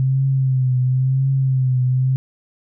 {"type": "tone with vibrato", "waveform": "sine", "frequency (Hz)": 130.81, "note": "C3", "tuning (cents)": 0, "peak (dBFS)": -14, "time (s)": [0, 2.16], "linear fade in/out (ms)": 0, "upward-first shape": "triangle", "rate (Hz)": 0.96, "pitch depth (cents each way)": 62, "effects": []}